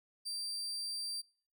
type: tone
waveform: 35% pulse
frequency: 4699 Hz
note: D8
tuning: in tune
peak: -36 dBFS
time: 0.25-1.22 s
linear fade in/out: 20 ms
effects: noise-tail reverb RT60 0.5 s tail -25 dB re dry